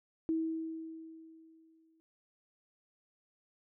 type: tone with exponential decay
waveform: sine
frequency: 323 Hz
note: E4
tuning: 35 cents flat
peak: -28 dBFS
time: 0.29-2 s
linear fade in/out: 0 ms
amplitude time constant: 370 ms
effects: none